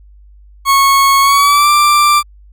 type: tone with pitch glide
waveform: 40% pulse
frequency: 1100 to 1179 Hz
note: C#6 to D6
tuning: -14 to +6 cents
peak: -6 dBFS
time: 0.65-2.23 s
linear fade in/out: 50 ms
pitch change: +120 cents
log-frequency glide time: 1.21-1.69 s
effects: added 50 Hz sine -38 dBFS peak until 2.52 s